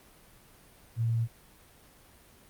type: tone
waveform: sine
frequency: 115 Hz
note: A#2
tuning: 23 cents flat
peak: -25 dBFS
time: 0.96-1.28 s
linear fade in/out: 50 ms
effects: pink hiss -57 dBFS RMS until 2.49 s + Opus 32 kbps